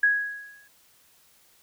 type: tone with exponential decay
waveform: sine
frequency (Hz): 1661.2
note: G#6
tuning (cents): 0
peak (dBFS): -15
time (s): 0.03-0.68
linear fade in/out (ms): 5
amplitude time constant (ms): 140
effects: white hiss -60 dBFS RMS until 1.62 s